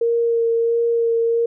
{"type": "tone with vibrato", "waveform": "sine", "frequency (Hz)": 463.7, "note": "A#4", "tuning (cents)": -9, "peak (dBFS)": -15, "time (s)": [0.01, 1.46], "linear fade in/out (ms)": 5, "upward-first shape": "sine", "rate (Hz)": 1.5, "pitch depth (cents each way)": 14, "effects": []}